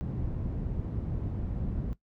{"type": "low-pass noise", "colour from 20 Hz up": "white", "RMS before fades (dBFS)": -33, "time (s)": [0.01, 1.93], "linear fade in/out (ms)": 0, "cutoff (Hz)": 140, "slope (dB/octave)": 12, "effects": ["noise-tail reverb RT60 0.1 s tail -17 dB re dry"]}